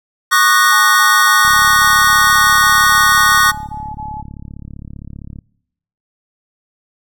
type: chord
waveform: square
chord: D# minor seventh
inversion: third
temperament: equal with one note detuned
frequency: 1108.7 / 1214.7 / 1480 / 1864.7 Hz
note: C#6 / D#6 / F#6 / A#6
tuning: 0 / -42 / 0 / 0 cents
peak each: -15 dBFS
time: 0.31-3.52 s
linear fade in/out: 20 ms
type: tone bursts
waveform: sine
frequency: 855 Hz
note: A5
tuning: 50 cents flat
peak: -24 dBFS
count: 13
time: 0.71-4.224 s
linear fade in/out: 20 ms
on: 250 ms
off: 22 ms
type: click train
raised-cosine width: 5 ms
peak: -19 dBFS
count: 140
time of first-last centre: 1.45-5.388 s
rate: 35.3 Hz
effects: noise-tail reverb RT60 0.8 s tail -23 dB re dry